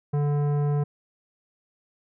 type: tone with tanh clipping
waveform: triangle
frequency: 145.6 Hz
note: D3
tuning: 15 cents flat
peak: -23 dBFS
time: 0.13-0.84 s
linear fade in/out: 10 ms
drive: 18 dB
effects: none